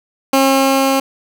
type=tone with level ramp; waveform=15% pulse; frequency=269.9 Hz; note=C#4; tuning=46 cents flat; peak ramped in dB=-3 to -6 dBFS; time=0.33-1 s; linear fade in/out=5 ms; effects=none